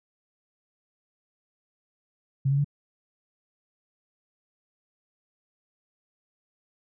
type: tone with pitch steps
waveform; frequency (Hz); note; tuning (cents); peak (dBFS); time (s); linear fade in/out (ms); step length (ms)
sine; 135.8 / 139.7 / 143.71; C#3 / C#3 / D3; -35 / +14 / -37; -20; 2.45-2.645; 10; 65
effects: none